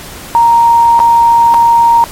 sine tone with dropouts, 932.3 Hz, A#5, in tune, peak -3 dBFS, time 0.35-2.04 s, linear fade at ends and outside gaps 0 ms, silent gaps 0.992-1.001 / 1.54-1.544 s, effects pink hiss -28 dBFS RMS until 2.11 s + MP3 64 kbps

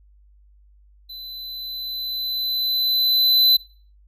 square tone with level ramp, 4018 Hz, B7, 29 cents sharp, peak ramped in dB -35 to -12 dBFS, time 1.09-3.57 s, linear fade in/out 10 ms, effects noise-tail reverb RT60 0.4 s tail -21 dB re dry + added 50 Hz sine -50 dBFS peak until 4.07 s

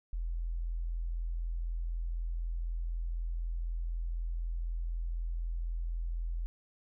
sine tone, 42 Hz, E1, 33 cents sharp, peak -32 dBFS, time 0.13-6.46 s, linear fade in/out 0 ms, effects none

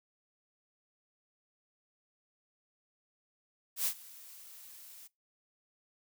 blue noise with ADSR envelope, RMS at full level -30 dBFS, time 3.76-5.08 s, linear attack 96 ms, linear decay 80 ms, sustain -22 dB, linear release 17 ms, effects noise-tail reverb RT60 0.2 s tail -22 dB re dry

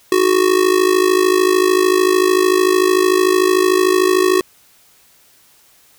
square tone with amplitude modulation, 370 Hz, F#4, in tune, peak -8 dBFS, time 0.12-4.41 s, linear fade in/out 2 ms, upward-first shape sine, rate 53.4 Hz, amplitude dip 80%, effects white hiss -51 dBFS RMS until 5.98 s

